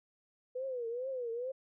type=tone with vibrato; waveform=sine; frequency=494.9 Hz; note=B4; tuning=4 cents sharp; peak=-35 dBFS; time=0.55-1.52 s; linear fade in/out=10 ms; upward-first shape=triangle; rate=2.3 Hz; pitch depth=160 cents each way; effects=none